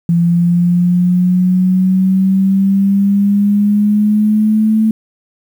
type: exponential sweep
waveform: sine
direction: up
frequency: 169.7 to 220 Hz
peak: -8 dBFS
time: 0.09-4.91 s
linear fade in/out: 2 ms
effects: 7-bit